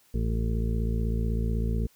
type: harmonic tone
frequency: 56 Hz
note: A1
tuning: 31 cents sharp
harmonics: 1 / 2 / 3 / 4 / 6 / 7 / 8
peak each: -26 / -31 / -35 / -34 / -45 / -42 / -40 dBFS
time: 0.14-1.87 s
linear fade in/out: 5 ms
effects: white hiss -62 dBFS RMS until 1.95 s